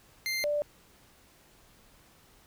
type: tone pair in turn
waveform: 25% pulse / sine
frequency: 2093 / 588.7 Hz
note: C7 / D5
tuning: 0 / +4 cents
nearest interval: octave + minor seventh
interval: 2196 cents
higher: first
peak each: -26 dBFS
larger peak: neither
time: 0.26-0.44 / 0.44-0.62 s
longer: neither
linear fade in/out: 0 ms
effects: pink hiss -60 dBFS RMS until 2.46 s